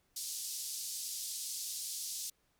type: band-pass noise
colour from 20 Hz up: pink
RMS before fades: -41 dBFS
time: 0.16-2.3 s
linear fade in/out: 5 ms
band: 4500 to 13000 Hz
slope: 24 dB/octave
effects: pink hiss -75 dBFS RMS until 2.59 s